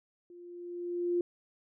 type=tone with level ramp; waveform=sine; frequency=350 Hz; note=F4; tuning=4 cents sharp; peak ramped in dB=-49 to -25 dBFS; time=0.3-1.21 s; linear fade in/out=2 ms; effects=none